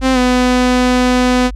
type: tone with pitch glide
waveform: sawtooth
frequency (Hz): 261.6 to 250.5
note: C4 to B3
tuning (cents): 0 to +25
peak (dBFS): -6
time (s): 0.01-1.51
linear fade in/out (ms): 50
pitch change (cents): -75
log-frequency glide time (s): 0.13-0.18
effects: added 50 Hz sine -22 dBFS peak until 1.55 s + low-pass 7000 Hz 12 dB/octave